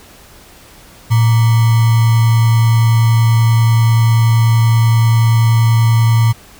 sine tone with sample-and-hold, 113.8 Hz, A#2, 41 cents flat, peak -7 dBFS, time 1.1-6.33 s, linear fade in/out 20 ms, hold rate 1050 Hz, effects pink hiss -41 dBFS RMS until 6.59 s

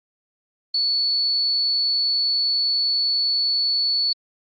sine tone, 4435 Hz, C#8, in tune, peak -18 dBFS, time 0.74-4.13 s, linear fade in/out 5 ms, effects Opus 24 kbps

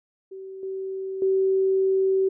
sine tone with level steps, 383 Hz, G4, 40 cents flat, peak -35 / -28 / -18 dBFS, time 0.31-2.29 s, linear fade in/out 10 ms, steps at 0.63 / 1.22 s, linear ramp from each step 2 ms, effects none

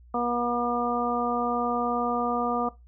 harmonic tone, 240.6 Hz, B3, 45 cents flat, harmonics 1 / 2 / 3 / 4 / 5, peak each -30 / -31 / -29 / -34 / -30 dBFS, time 0.14-2.69 s, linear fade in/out 5 ms, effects noise-tail reverb RT60 0.2 s tail -18 dB re dry + added 60 Hz sine -49 dBFS peak until 2.87 s

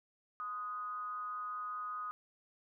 sine tone with frequency modulation, 1245 Hz, D#6, 1 cent sharp, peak -38 dBFS, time 0.4-2.11 s, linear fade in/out 0 ms, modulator 215 Hz, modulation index 0.38, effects none

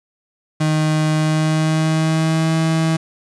35% pulse tone with pitch glide, 155.2 to 161.32 Hz, D#3 to E3, -4 to -37 cents, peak -13 dBFS, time 0.6-2.97 s, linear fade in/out 10 ms, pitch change +67 cents, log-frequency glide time 1.16-2.55 s, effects resampled to 22050 Hz + 7-bit

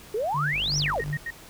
sine exponential two-way sweep, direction up then down, 395.7 to 5990 to 395.7 Hz, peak -24 dBFS, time 0.14-1.01 s, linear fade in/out 5 ms, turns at 0.78 s
sine tone with tremolo, 146.9 Hz, D3, 1 cent sharp, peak -26 dBFS, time 0.34-1.17 s, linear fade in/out 5 ms, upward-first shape sine, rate 2.8 Hz, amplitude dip 90%
sawtooth tone, 49.95 Hz, G1, 33 cents sharp, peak -32 dBFS, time 0.51-1.14 s, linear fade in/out 50 ms
sine tone bursts, 1864.7 Hz, A#6, in tune, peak -29 dBFS, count 4, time 0.86-1.306 s, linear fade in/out 5 ms, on 47 ms, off 86 ms
effects pink hiss -47 dBFS RMS until 1.49 s

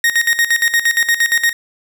40% pulse tone with tremolo, 1864.7 Hz, A#6, in tune, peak -9 dBFS, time 0.04-1.53 s, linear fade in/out 2 ms, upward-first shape square, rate 8.6 Hz, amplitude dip 75%, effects 8-bit

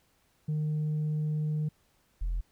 sine tone pair in turn, 152.7 / 42.63 Hz, D#3 / F1, -32 / -41 cents, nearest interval octave + minor seventh, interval 2209 cents, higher first, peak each -25 / -26 dBFS, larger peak first, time 0.48-1.69 / 2.21-2.41 s, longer first, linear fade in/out 10 ms, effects tanh soft clip ceiling -26 dBFS + pink hiss -69 dBFS RMS until 2.51 s

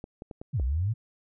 clicks, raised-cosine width 2 ms, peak -26 dBFS, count 5, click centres 0.041 / 0.221 / 0.312 / 0.415 / 0.598 s
sine exponential two-way sweep, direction down then up, 164.81 to 58.27 to 120.1 Hz, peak -24 dBFS, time 0.53-0.94 s, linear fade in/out 20 ms, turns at 0.63 s
effects none

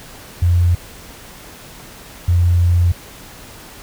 sine tone bursts at uneven times, 87.31 Hz, F2, in tune, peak -10 dBFS, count 2, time 0.42-0.75 / 2.28-2.92 s, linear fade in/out 5 ms, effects pink hiss -38 dBFS RMS until 3.82 s

